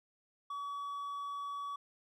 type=tone with hard clipping; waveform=sine; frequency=1136 Hz; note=C#6; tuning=42 cents sharp; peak=-39 dBFS; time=0.5-1.76 s; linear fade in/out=5 ms; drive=3 dB; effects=none